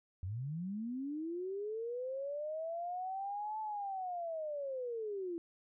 sine linear two-way sweep, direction up then down, 85.1 to 874 to 330.4 Hz, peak -37 dBFS, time 0.23-5.38 s, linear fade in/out 0 ms, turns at 3.6 s, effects none

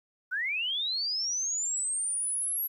sine linear sweep, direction up, 1434 to 11710 Hz, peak -28 dBFS, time 0.31-2.68 s, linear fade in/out 20 ms, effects 11-bit

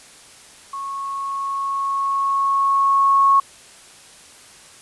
sine tone with level ramp, 1100 Hz, C#6, 14 cents flat, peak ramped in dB -26 to -10 dBFS, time 0.73-3.4 s, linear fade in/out 5 ms, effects white hiss -45 dBFS RMS until 4.81 s + resampled to 24000 Hz

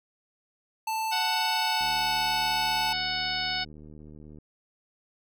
square tone with pitch glide, 883 to 874.4 Hz, A5 to A5, +6 to -11 cents, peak -28 dBFS, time 0.87-2.93 s, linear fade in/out 5 ms, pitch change -17 cents, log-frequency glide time 1.48-2.07 s
harmonic tone, 740 Hz, F#5, in tune, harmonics 1 / 2 / 3 / 4 / 5 / 6 / 7, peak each -35 / -35 / -35 / -35 / -35 / -35 / -35 dBFS, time 1.11-3.65 s, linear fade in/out 20 ms
click train, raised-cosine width 3 ms, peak -35 dBFS, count 197, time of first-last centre 1.81-4.386 s, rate 76.1 Hz
effects none

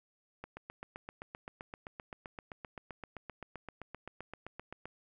click train, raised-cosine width 0.5 ms, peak -28 dBFS, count 35, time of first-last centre 0.44-4.856 s, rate 7.7 Hz, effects none

